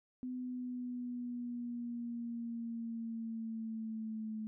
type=exponential sweep; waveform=sine; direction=down; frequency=252.9 to 216.7 Hz; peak=-38 dBFS; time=0.23-4.47 s; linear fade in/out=0 ms; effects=none